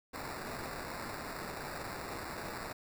white noise with sample-and-hold, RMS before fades -42 dBFS, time 0.13-2.73 s, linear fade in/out 10 ms, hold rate 3150 Hz, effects none

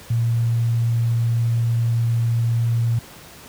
sine tone, 116.54 Hz, A#2, in tune, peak -16 dBFS, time 0.1-2.99 s, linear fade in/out 5 ms, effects pink hiss -42 dBFS RMS until 3.48 s + high-pass 60 Hz 12 dB/octave

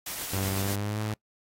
white noise with tremolo, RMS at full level -34 dBFS, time 0.06-0.76 s, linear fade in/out 5 ms, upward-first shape sine, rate 8.1 Hz, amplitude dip 30%
sawtooth tone with pitch glide, 96.3 to 107.47 Hz, G2 to A2, -30 to -40 cents, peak -25 dBFS, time 0.33-1.14 s, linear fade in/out 5 ms, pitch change +190 cents, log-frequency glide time 0.57-1 s
effects noise-tail reverb RT60 0.1 s tail -24 dB re dry + AAC 48 kbps

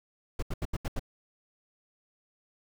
brown noise bursts, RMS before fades -30 dBFS, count 6, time 0.39-0.995 s, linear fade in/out 5 ms, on 35 ms, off 79 ms, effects none

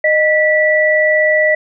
sine tone pair together, 617 / 1958.9 Hz, D#5 / B6, -15 / -15 cents, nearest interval octave + minor sixth, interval 2000 cents, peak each -12 dBFS, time 0.04-1.55 s, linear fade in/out 5 ms, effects none

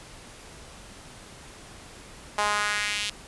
sawtooth tone with high-pass filter sweep, 207.7 Hz, G#3, in tune, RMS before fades -27 dBFS, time 2.38-3.1 s, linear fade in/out 5 ms, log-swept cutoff 850 to 3200 Hz, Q 1.9, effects pink hiss -46 dBFS RMS until 3.27 s + resampled to 24000 Hz

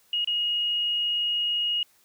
sine tone with dropouts, 2877 Hz, F#7, 49 cents flat, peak -23 dBFS, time 0.13-1.83 s, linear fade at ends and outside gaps 2 ms, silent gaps 0.246-0.274 s, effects white hiss -62 dBFS RMS until 2.04 s + high-pass 60 Hz 12 dB/octave

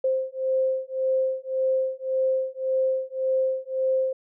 sine beating tone pair, 523.3 / 525.1 Hz, C5 / C5, 0 / +6 cents, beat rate 1.8 Hz, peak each -25 dBFS, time 0.04-4.13 s, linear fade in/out 5 ms, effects none

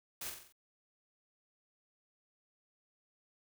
white noise with echo, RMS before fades -42 dBFS, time 0.21-0.3 s, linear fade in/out 5 ms, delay 45 ms, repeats 5, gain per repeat -5 dB, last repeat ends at 0.525 s, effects none

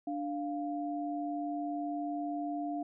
sine tone pair together, 293.7 / 698.5 Hz, D4 / F5, 0 / 0 cents, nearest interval octave + minor third, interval 1500 cents, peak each -35 / -37 dBFS, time 0.07-2.83 s, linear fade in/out 5 ms, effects none

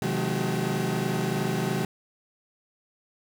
35% pulse tone cluster, 129.1 / 156.9 / 179.9 / 210.6 / 382.6 Hz, C3 / D#3 / F#3 / G#3 / G4, -23 / +15 / -48 / +24 / -42 cents, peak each -30 dBFS, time 0.02-1.85 s, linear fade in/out 2 ms, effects none

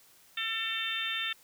harmonic tone with a mistuned harmonic, 448.6 Hz, A4, 34 cents sharp, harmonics 3 / 4 / 5 / 6 / 7 / 8, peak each -41 / -37 / -41 / -37 / -39 / -35 dBFS, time 0.37-1.33 s, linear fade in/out 5 ms, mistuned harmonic 7, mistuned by -25 cents, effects white hiss -60 dBFS RMS until 1.43 s

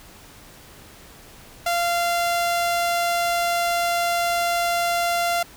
sawtooth tone, 691 Hz, F5, 19 cents flat, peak -16 dBFS, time 1.66-5.43 s, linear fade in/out 5 ms, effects pink hiss -46 dBFS RMS until 5.56 s

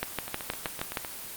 two click trains, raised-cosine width 0.3 ms, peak -19 / -12 dBFS, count 7 / 7, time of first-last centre 0.28-1.048 / 0.03-0.972 s, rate 7.81 / 6.37 Hz, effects white hiss -40 dBFS RMS until 1.36 s + Opus 24 kbps

